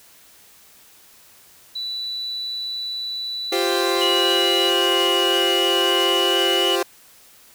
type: tone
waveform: sine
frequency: 3962 Hz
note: B7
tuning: 5 cents sharp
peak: -25 dBFS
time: 1.75-4.7 s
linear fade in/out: 10 ms
type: chord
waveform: sawtooth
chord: F suspended second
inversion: none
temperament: equal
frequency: 349.2 / 392 / 523.3 Hz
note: F4 / G4 / C5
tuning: 0 / 0 / 0 cents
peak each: -19 / -19 / -21 dBFS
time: 3.52-6.83 s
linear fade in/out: 5 ms
type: tone with pitch glide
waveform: sine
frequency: 2917 to 2941 Hz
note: F#7 to F#7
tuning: -25 to -11 cents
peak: -19 dBFS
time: 4.01-6.76 s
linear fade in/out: 10 ms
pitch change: +14 cents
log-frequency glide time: 5.18-6.45 s
effects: white hiss -50 dBFS RMS until 7.54 s